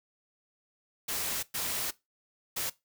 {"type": "noise bursts at uneven times", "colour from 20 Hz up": "white", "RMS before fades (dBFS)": -33, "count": 3, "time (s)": [[1.08, 1.43], [1.54, 1.91], [2.56, 2.7]], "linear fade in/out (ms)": 10, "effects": ["noise-tail reverb RT60 0.2 s tail -19 dB re dry"]}